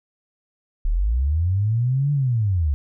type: linear two-way sweep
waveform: sine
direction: up then down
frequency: 33.62 to 146.83 to 67.3 Hz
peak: -17 dBFS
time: 0.85-2.74 s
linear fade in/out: 0 ms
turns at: 2.12 s
effects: none